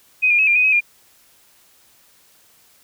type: tone with pitch steps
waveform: sine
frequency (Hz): 2511 / 2414 / 2566 / 2394 / 2495 / 2544 / 2410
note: D#7 / D7 / E7 / D7 / D#7 / D#7 / D7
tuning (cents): +15 / +47 / -47 / +33 / +4 / +38 / +44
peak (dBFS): -12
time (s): 0.22-0.808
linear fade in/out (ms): 20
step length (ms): 84
effects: white hiss -54 dBFS RMS until 2.83 s